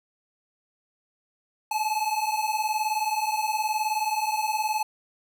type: beating tone pair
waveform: square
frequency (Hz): 851 / 870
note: G#5 / A5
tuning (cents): +42 / -20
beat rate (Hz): 19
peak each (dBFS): -28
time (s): 1.71-4.83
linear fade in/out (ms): 5
effects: none